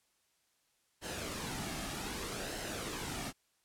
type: noise with flanger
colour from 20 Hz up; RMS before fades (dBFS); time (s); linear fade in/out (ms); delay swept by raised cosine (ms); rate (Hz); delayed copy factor
pink; -40; 1.01-3.33; 50; 0.85 to 2.05; 0.64; -0.5
effects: white hiss -75 dBFS RMS until 3.64 s + low-pass 11000 Hz 12 dB/octave